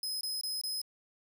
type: tone bursts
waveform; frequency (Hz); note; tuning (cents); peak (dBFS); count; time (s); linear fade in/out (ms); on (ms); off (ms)
sawtooth; 5080; D#8; +35; -31; 4; 0.03-0.816; 2; 180; 22
effects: none